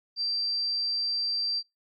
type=tone; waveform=sine; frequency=4699 Hz; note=D8; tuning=in tune; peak=-26 dBFS; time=0.16-1.63 s; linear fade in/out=50 ms; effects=noise-tail reverb RT60 0.2 s tail -26 dB re dry + AAC 48 kbps